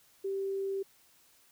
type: tone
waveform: sine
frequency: 390.1 Hz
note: G4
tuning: 8 cents flat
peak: -31 dBFS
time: 0.24-0.83 s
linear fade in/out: 10 ms
effects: white hiss -64 dBFS RMS until 1.51 s